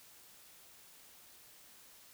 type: silence
effects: white hiss -59 dBFS RMS until 2.13 s